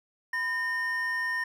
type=tone pair together; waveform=triangle; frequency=1004.2 / 1830 Hz; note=B5 / A#6; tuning=+29 / -32 cents; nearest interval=minor seventh; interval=1039 cents; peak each=-35 / -26 dBFS; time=0.33-1.44 s; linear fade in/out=5 ms; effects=none